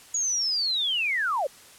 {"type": "linear sweep", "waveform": "sine", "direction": "down", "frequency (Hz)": [6800, 493.9], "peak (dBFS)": -23, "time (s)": [0.14, 1.47], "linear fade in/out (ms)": 5, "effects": ["white hiss -50 dBFS RMS until 1.78 s", "low-pass 11000 Hz 12 dB/octave"]}